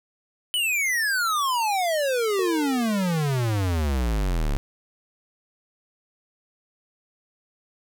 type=exponential sweep; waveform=square; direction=down; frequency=3041 to 33.34 Hz; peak=-22 dBFS; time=0.54-4.57 s; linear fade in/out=0 ms
type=tone with exponential decay; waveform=sine; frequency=455.2 Hz; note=A#4; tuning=41 cents flat; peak=-25 dBFS; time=2.39-3.73 s; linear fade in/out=1 ms; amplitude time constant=290 ms
effects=none